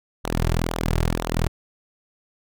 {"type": "tone with flanger", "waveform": "sawtooth", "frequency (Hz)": 41.2, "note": "E1", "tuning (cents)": 0, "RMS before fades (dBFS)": -23, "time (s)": [0.24, 1.48], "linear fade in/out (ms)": 10, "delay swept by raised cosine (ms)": [0.4, 4.1], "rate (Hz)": 2, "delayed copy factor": -0.75, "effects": []}